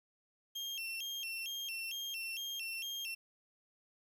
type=tone with vibrato; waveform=35% pulse; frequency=2950 Hz; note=F#7; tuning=6 cents flat; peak=-37 dBFS; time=0.55-3.15 s; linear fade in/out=10 ms; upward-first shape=square; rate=2.2 Hz; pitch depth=150 cents each way; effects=11-bit